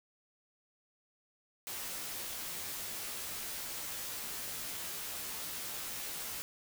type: noise with comb filter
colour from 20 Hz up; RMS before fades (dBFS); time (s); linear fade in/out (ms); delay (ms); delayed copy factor
white; -41; 1.67-6.42; 0; 15; -0.7
effects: none